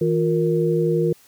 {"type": "tone cluster", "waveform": "sine", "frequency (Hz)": [161.8, 354, 465.5], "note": ["E3", "F4", "A#4"], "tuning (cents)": [-32, 23, -2], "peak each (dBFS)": -21, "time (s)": [0.01, 1.13], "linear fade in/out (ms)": 5, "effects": ["white hiss -53 dBFS RMS until 1.27 s"]}